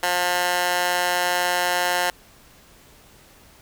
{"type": "tone with high-pass filter", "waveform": "15% pulse", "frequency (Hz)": 178, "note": "F3", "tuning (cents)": 33, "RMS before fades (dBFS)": -22, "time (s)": [0.03, 2.1], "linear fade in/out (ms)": 2, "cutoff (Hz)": 940, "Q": 1.3, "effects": ["pink hiss -51 dBFS RMS until 3.61 s"]}